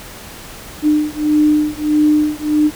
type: beating tone pair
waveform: sine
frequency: 300.9 / 302.5 Hz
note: D4 / D#4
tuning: +42 / -49 cents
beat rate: 1.6 Hz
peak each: -14 dBFS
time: 0.82-2.71 s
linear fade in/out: 50 ms
effects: pink hiss -34 dBFS RMS until 2.75 s